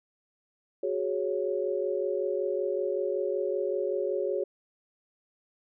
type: chord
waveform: sine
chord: F# suspended second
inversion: none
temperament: equal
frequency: 370 / 415.3 / 554.4 Hz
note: F#4 / G#4 / C#5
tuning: 0 / 0 / 0 cents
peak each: -31 dBFS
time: 0.83-4.44 s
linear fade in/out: 5 ms
effects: none